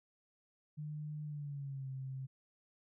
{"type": "tone with pitch glide", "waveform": "sine", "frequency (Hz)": [150.8, 132.8], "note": ["D3", "C3"], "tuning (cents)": [46, 26], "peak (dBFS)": -40, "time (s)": [0.77, 2.27], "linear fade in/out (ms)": 20, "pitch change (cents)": -220, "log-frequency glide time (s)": [1.24, 1.89], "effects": []}